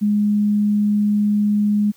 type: tone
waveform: sine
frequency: 207.7 Hz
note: G#3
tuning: in tune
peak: -14 dBFS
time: 0.01-1.92 s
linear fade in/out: 20 ms
effects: white hiss -54 dBFS RMS until 1.96 s